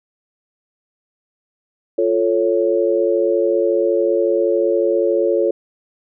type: chord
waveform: sine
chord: F augmented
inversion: none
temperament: equal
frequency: 349.2 / 440 / 554.4 Hz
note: F4 / A4 / C#5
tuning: 0 / 0 / 0 cents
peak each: -18 dBFS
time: 1.98-5.51 s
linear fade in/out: 5 ms
effects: none